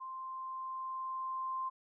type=tone with level ramp; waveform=sine; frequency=1046.5 Hz; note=C6; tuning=in tune; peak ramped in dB=-41 to -34 dBFS; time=0-1.7 s; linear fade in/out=20 ms; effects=none